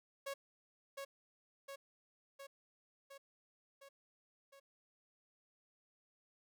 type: tone with echo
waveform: sawtooth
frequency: 552 Hz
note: C#5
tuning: 7 cents flat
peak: -37 dBFS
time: 0.26-0.34 s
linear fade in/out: 10 ms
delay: 710 ms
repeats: 6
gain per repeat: -3 dB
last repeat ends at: 4.6 s
effects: none